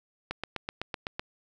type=click train; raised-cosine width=0.3 ms; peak=-16 dBFS; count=8; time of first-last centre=0.31-1.195 s; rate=7.91 Hz; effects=none